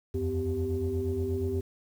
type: tone cluster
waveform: sine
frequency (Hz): 81.9 / 90.3 / 253.8 / 389.7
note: E2 / F#2 / B3 / G4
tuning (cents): -11 / -42 / +47 / -10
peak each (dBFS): -34 / -31 / -35 / -30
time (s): 0.14-1.61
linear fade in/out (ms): 10
effects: tanh soft clip ceiling -20 dBFS + 9-bit